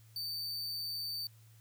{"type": "tone", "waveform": "45% pulse", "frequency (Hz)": 4579, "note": "D8", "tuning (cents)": -45, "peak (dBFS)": -36, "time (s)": [0.16, 1.27], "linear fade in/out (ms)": 2, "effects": ["added 111 Hz sine -57 dBFS peak until 1.6 s", "white hiss -67 dBFS RMS until 1.6 s"]}